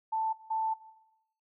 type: tone bursts at uneven times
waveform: sine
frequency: 884 Hz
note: A5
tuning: 8 cents sharp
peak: -28 dBFS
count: 2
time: 0.12-0.33 / 0.5-0.74 s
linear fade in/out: 10 ms
effects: noise-tail reverb RT60 0.9 s tail -17 dB re dry